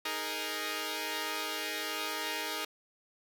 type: chord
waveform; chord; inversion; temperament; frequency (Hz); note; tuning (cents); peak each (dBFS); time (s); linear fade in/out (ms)
5% pulse; D# suspended fourth; none; equal; 311.1 / 415.3 / 466.2; D#4 / G#4 / A#4; 0 / 0 / 0; -27; 0.05-2.65; 5
effects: none